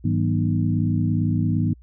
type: tone cluster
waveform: sine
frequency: 103.6 / 161.2 / 190 / 241.1 / 303.9 Hz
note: G#2 / E3 / F#3 / B3 / D#4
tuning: -4 / -38 / +46 / -41 / -41 cents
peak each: -22 / -23 / -30 / -25 / -29 dBFS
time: 0.04-1.74 s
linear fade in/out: 10 ms
effects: added 60 Hz sine -45 dBFS peak until 1.82 s